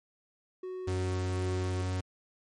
triangle tone with pitch glide, 370 to 367.7 Hz, F#4 to F#4, 0 to -11 cents, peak -34 dBFS, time 0.63-1.82 s, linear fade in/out 5 ms, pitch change -11 cents, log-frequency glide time 0.75-1.45 s
45% pulse tone, 92.5 Hz, F#2, in tune, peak -30 dBFS, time 0.87-2.01 s, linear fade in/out 10 ms
effects MP3 48 kbps

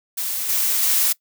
blue noise with level steps, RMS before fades -25 / -20 / -18 dBFS, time 0.17-1.13 s, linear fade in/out 10 ms, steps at 0.49 / 0.83 s, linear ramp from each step 5 ms, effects noise-tail reverb RT60 0.1 s tail -21 dB re dry

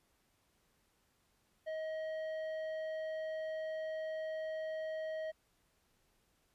sine tone with tanh clipping, 632 Hz, D#5, 27 cents sharp, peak -39 dBFS, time 1.66-5.32 s, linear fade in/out 20 ms, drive 9 dB, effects pink hiss -75 dBFS RMS until 6.54 s + resampled to 32000 Hz

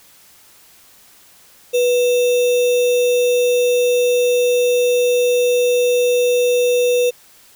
sine tone with sample-and-hold, 490 Hz, B4, 14 cents flat, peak -12 dBFS, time 1.73-7.11 s, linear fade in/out 20 ms, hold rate 3150 Hz, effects white hiss -48 dBFS RMS until 7.55 s

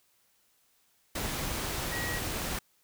sine tone in noise, 1910 Hz, A#6, 42 cents sharp, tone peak -35 dBFS, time 1.92-2.19 s, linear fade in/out 5 ms, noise pink, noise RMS -34 dBFS, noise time 1.15-2.59 s, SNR -4 dB, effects white hiss -69 dBFS RMS until 2.83 s

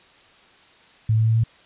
sine tone with pitch steps, 110 / 111.15 / 112.31 / 113.49 Hz, A2 / A2 / A2 / A#2, 0 / +18 / +36 / -46 cents, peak -15 dBFS, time 1.09-1.438 s, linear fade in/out 5 ms, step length 87 ms, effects white hiss -52 dBFS RMS until 1.65 s + resampled to 8000 Hz

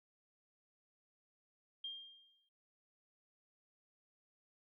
sine tone with exponential decay, 3204 Hz, G7, 37 cents sharp, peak -40 dBFS, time 1.84-2.49 s, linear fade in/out 5 ms, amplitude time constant 140 ms, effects none

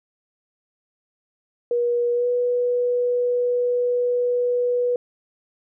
sine tone with pitch glide, 479.6 to 489.4 Hz, A#4 to B4, +49 to -16 cents, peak -18 dBFS, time 1.71-4.96 s, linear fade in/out 2 ms, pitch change +35 cents, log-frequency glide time 2.13-2.27 s, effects none

